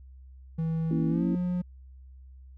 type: tone with pitch glide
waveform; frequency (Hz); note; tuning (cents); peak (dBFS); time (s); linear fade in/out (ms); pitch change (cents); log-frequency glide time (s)
triangle; 162.2 to 178.94; E3 to F3; -28 to +42; -24; 0.58-1.62; 10; +170; 1.08-1.24
type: chord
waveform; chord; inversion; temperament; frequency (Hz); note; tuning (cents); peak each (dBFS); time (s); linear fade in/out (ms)
sine; A# diminished; none; equal; 233.1 / 277.2 / 329.6; A#3 / C#4 / E4; 0 / 0 / 0; -31; 0.91-1.35; 2
effects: added 65 Hz sine -46 dBFS peak until 2.57 s